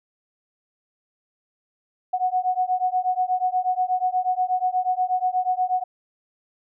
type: beating tone pair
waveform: sine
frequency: 732 / 740.3 Hz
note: F#5 / F#5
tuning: -19 / +1 cents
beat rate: 8.3 Hz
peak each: -23 dBFS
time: 2.13-5.84 s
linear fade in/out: 10 ms
effects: none